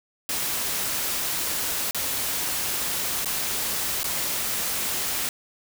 white noise with dropouts, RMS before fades -27 dBFS, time 0.29-5.29 s, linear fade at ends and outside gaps 1 ms, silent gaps 1.91-1.946 / 3.247-3.257 / 4.032-4.042 s, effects none

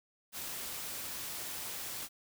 white noise, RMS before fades -41 dBFS, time 0.32-2.09 s, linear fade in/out 50 ms, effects none

